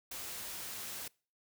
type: noise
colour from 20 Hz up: white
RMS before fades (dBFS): -43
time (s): 0.11-1.08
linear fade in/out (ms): 5
effects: noise-tail reverb RT60 0.4 s tail -25 dB re dry